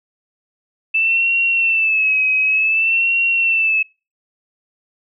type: tone with vibrato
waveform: sine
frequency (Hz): 2637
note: E7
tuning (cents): 0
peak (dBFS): -13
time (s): 0.94-3.83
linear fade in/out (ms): 10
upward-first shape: sine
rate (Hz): 0.55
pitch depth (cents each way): 67
effects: noise-tail reverb RT60 0.3 s tail -25 dB re dry